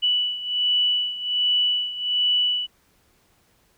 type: beating tone pair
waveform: sine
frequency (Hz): 2960 / 2961.3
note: F#7 / F#7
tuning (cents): 0 / +1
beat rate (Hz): 1.3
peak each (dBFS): -21 / -25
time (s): 0.02-2.67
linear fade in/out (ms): 20
effects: pink hiss -62 dBFS RMS until 3.77 s